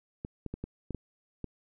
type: clicks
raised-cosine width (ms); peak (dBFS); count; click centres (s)
3; -23; 7; 0.249 / 0.463 / 0.54 / 0.64 / 0.907 / 0.947 / 1.443
effects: none